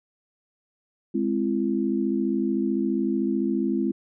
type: chord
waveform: sine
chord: Ab augmented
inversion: none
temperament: equal with one note detuned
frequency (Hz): 207.7 / 261.6 / 337.1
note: Ab3 / C4 / E4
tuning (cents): 0 / 0 / +39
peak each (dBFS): -26 / -26 / -26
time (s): 1.14-3.92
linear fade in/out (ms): 10
effects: none